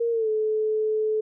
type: tone with pitch glide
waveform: sine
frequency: 466.2 to 432.5 Hz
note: A#4 to A4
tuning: 0 to -30 cents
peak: -21 dBFS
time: 0-1.21 s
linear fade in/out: 10 ms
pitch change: -130 cents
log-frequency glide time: 0.11-0.29 s
effects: none